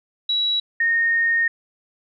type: tone pair in turn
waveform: sine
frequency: 3900 / 1845.8 Hz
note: B7 / A#6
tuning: -23 / -18 cents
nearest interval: octave + minor second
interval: 1295 cents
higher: first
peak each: -18 / -16 dBFS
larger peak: second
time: 0.29-0.6 / 0.8-1.48 s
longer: second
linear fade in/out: 5 ms
effects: none

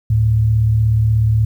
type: tone pair together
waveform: sine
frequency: 73.42 / 110 Hz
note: D2 / A2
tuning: 0 / 0 cents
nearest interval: perfect fifth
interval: 700 cents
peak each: -21 / -11 dBFS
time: 0.1-1.45 s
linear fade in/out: 5 ms
effects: 8-bit

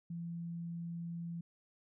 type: tone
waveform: sine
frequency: 169.4 Hz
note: E3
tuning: 48 cents sharp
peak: -39 dBFS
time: 0.1-1.41 s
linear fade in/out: 5 ms
effects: none

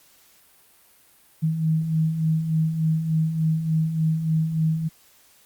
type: beating tone pair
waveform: sine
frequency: 156.5 / 159.9 Hz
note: D#3 / D#3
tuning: +10 / +48 cents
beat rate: 3.4 Hz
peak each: -28 / -20 dBFS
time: 1.42-4.89 s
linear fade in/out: 20 ms
effects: white hiss -56 dBFS RMS until 5.45 s + Opus 48 kbps

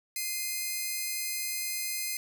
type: tone pair together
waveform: 5% pulse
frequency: 2089 / 2489 Hz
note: C7 / D#7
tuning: -3 / 0 cents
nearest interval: minor third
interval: 303 cents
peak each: -23 / -26 dBFS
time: 0.16-2.17 s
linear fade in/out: 2 ms
effects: 10-bit

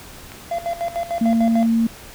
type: click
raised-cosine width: 0.3 ms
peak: -21 dBFS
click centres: 0.319 s
type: tone with tremolo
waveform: triangle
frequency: 684 Hz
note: F5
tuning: 36 cents flat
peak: -18 dBFS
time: 0.51-1.66 s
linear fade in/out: 5 ms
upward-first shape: square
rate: 6.7 Hz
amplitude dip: 80%
type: tone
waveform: sine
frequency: 228.2 Hz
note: A#3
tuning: 37 cents flat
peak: -14 dBFS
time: 1.21-1.87 s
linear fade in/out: 5 ms
effects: pink hiss -40 dBFS RMS until 2.14 s

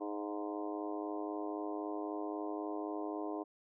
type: harmonic tone with a mistuned harmonic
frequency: 103.83 Hz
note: G#2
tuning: in tune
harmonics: 3 / 4 / 5 / 6 / 7 / 8 / 9 / 10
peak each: -40 / -43 / -49 / -47 / -46 / -53 / -50 / -50 dBFS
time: 0-3.44 s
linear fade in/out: 20 ms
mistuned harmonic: 7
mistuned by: -26 cents
effects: none

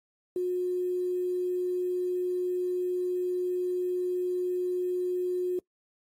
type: tone with quantisation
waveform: sine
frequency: 361.5 Hz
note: F#4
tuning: 40 cents flat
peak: -26 dBFS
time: 0.36-5.59 s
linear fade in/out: 2 ms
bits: 9
effects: noise-tail reverb RT60 0.1 s tail -22 dB re dry + AAC 48 kbps

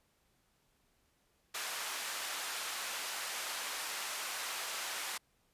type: band-pass noise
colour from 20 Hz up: pink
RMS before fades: -40 dBFS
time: 1.54-5.18 s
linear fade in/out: 10 ms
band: 990 to 13000 Hz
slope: 12 dB/octave
effects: pink hiss -74 dBFS RMS until 5.53 s + resampled to 32000 Hz

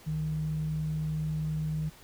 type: tone pair together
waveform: sine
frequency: 65.41 / 155.2 Hz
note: C2 / D#3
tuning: 0 / -4 cents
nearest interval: octave + minor third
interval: 1496 cents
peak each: -39 / -28 dBFS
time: 0.06-1.9 s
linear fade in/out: 20 ms
effects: tanh soft clip ceiling -23 dBFS + pink hiss -54 dBFS RMS until 2.03 s

